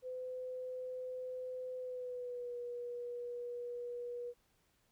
sine tone with pitch glide, 508 to 483.4 Hz, B4 to B4, +49 to -37 cents, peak -40 dBFS, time 0.02-4.34 s, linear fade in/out 50 ms, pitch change -86 cents, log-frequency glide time 1.77-2.56 s, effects pink hiss -75 dBFS RMS until 4.91 s

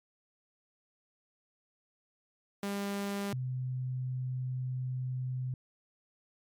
sawtooth / sine tone pair in turn, 200.4 / 127.86 Hz, G3 / C3, +38 / -40 cents, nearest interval minor sixth, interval 778 cents, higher first, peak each -29 / -32 dBFS, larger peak first, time 2.63-3.33 / 3.33-5.54 s, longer second, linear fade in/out 2 ms, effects MP3 96 kbps

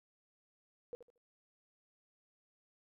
sine tone with echo, 482.4 Hz, B4, 41 cents flat, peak -40 dBFS, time 0.93-0.95 s, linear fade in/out 0 ms, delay 76 ms, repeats 3, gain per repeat -12 dB, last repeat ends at 1.178 s, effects none

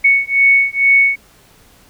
sine beating tone pair, 2217 / 2219.2 Hz, C#7 / C#7, 0 / +1 cents, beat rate 2.2 Hz, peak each -12 dBFS, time 0.04-1.16 s, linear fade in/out 10 ms, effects pink hiss -48 dBFS RMS until 1.89 s

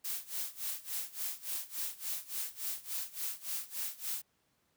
blue noise with tremolo, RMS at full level -36 dBFS, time 0.04-4.22 s, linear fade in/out 10 ms, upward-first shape sine, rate 3.5 Hz, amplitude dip 90%, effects pink hiss -75 dBFS RMS until 4.76 s + high-pass 80 Hz 12 dB/octave

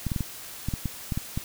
clicks, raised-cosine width 5 ms, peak -15 dBFS, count 10, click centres 0.067 / 0.118 / 0.162 / 0.207 / 0.686 / 0.738 / 0.857 / 1.122 / 1.175 / 1.375 s, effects white hiss -41 dBFS RMS until 1.44 s

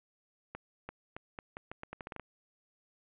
accelerating click train, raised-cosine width 0.5 ms, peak -26 dBFS, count 13, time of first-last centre 0.55-2.197 s, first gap 340 ms, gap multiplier 0.81, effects resampled to 8000 Hz + 11-bit

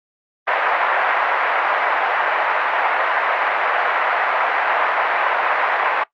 pink band-pass noise, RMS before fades -18 dBFS, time 0.47-6.04 s, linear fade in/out 10 ms, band 660 to 2100 Hz, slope 24 dB/octave, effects noise-tail reverb RT60 0.1 s tail -19 dB re dry + Opus 48 kbps

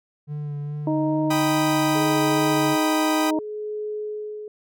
triangle tone with vibrato, 146.83 Hz, D3, in tune, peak -25 dBFS, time 0.27-2.77 s, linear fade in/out 50 ms, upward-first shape sine, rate 2.4 Hz, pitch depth 22 cents each way
harmonic tone, 311.1 Hz, D#4, in tune, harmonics 1 / 2 / 3, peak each -21 / -27 / -31 dBFS, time 0.87-3.39 s, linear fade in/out 2 ms
sawtooth chord, G augmented, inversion none, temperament equal, 784 / 987.8 / 1244.5 Hz, G5 / B5 / D#6, 0 / 0 / 0 cents, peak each -24 / -24 / -25 dBFS, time 1.3-3.31 s, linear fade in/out 10 ms
sine tone with tremolo, 423.4 Hz, G#4, 33 cents sharp, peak -26 dBFS, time 1.95-4.48 s, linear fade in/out 2 ms, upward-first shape sine, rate 0.65 Hz, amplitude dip 60%
effects none

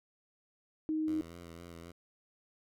sine tone, 312.4 Hz, D#4, 7 cents sharp, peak -30 dBFS, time 0.89-1.21 s, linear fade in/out 0 ms
10% pulse tone with vibrato, 85 Hz, F2, 46 cents flat, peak -39 dBFS, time 1.07-1.92 s, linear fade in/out 10 ms, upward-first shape sine, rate 3.9 Hz, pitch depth 39 cents each way
effects none

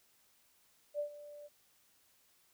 sine tone with ADSR envelope, 587 Hz, D5, 1 cent flat, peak -32 dBFS, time 0.94-1.49 s, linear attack 53 ms, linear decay 97 ms, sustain -16 dB, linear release 32 ms, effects white hiss -70 dBFS RMS until 2.53 s

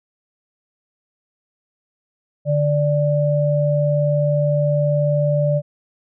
sine tone pair together, 146.83 / 587.3 Hz, D3 / D5, 0 / 0 cents, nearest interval 2 octaves, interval 2400 cents, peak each -17 / -18 dBFS, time 2.45-5.62 s, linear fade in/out 50 ms, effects none

